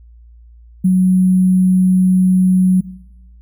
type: tone with sample-and-hold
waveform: sine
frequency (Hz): 185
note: F#3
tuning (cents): 0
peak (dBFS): -8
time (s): 0.84-2.81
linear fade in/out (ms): 10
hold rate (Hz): 11025
effects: noise-tail reverb RT60 1.0 s tail -20 dB re dry + added 58 Hz sine -39 dBFS peak until 3.41 s